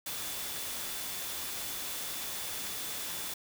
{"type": "tone in noise", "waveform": "sine", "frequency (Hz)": 3488, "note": "A7", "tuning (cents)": -16, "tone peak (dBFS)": -48, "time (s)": [0.06, 3.34], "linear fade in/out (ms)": 5, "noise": "white", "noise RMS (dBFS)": -38, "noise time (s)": [0.06, 3.34], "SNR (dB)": -13, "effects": []}